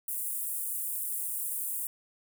pink high-pass noise, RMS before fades -34 dBFS, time 0.08-1.87 s, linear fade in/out 2 ms, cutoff 8800 Hz, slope 48 dB/octave, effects none

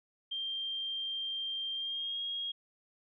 sine tone with pitch glide, 3176 to 3271 Hz, G7 to G#7, +22 to -27 cents, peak -34 dBFS, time 0.31-2.52 s, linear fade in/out 10 ms, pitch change +51 cents, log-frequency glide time 1.74-2.2 s, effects none

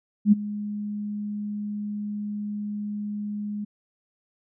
sine tone with ADSR envelope, 207.7 Hz, G#3, in tune, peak -10 dBFS, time 0.25-3.65 s, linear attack 71 ms, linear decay 19 ms, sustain -18 dB, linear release 12 ms, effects none

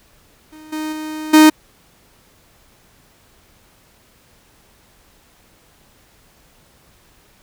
45% pulse tone with level steps, 309.8 Hz, D#4, 7 cents flat, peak -38 / -22 / -25 / -5 dBFS, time 0.52-1.5 s, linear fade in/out 10 ms, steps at 0.72 / 0.92 / 1.33 s, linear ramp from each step 10 ms, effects pink hiss -53 dBFS RMS until 7.42 s

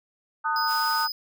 sine chord, D# diminished, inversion second, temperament just, 896 / 1244.5 / 1493.4 Hz, A5 / D#6 / F#6, +31 / 0 / +16 cents, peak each -27 / -26 / -29 dBFS, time 0.44-1.08 s, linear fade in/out 20 ms
square tone, 5010 Hz, D#8, 11 cents sharp, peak -29 dBFS, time 0.56-1.12 s, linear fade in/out 2 ms
white high-pass noise, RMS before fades -39 dBFS, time 0.66-1.08 s, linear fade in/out 50 ms, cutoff 620 Hz, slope 48 dB/octave
effects none

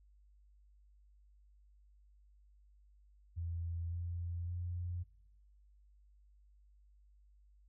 sine tone with pitch steps, 84.5 / 86.18 / 87.89 Hz, E2 / F2 / F2, +43 / -22 / +12 cents, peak -37 dBFS, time 3.36-5.04 s, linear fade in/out 20 ms, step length 560 ms, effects noise-tail reverb RT60 0.9 s tail -21 dB re dry + added 50 Hz sine -62 dBFS peak until 7.68 s

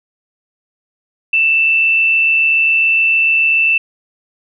sine tone with amplitude modulation, 2663 Hz, E7, 17 cents sharp, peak -8 dBFS, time 1.33-3.78 s, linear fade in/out 5 ms, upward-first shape sine, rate 147 Hz, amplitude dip 30%, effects none

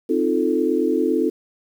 sine chord, F dominant seventh, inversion second, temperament equal, 261.6 / 311.1 / 349.2 / 440 Hz, C4 / Eb4 / F4 / A4, 0 / 0 / 0 / 0 cents, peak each -23 / -22 / -22 / -22 dBFS, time 0.09-1.3 s, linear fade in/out 10 ms, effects 8-bit

